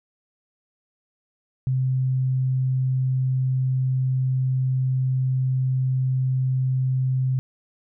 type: tone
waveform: sine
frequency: 130 Hz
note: C3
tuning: 11 cents flat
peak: -19 dBFS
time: 1.67-7.39 s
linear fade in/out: 0 ms
effects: none